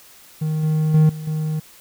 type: tone with level steps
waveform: triangle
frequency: 155.56 Hz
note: D#3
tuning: in tune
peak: -17 / -14 / -8 / -26 / -18 dBFS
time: 0.41-1.6 s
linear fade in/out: 10 ms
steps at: 0.63 / 0.94 / 1.09 / 1.27 s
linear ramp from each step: 5 ms
effects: white hiss -47 dBFS RMS until 1.8 s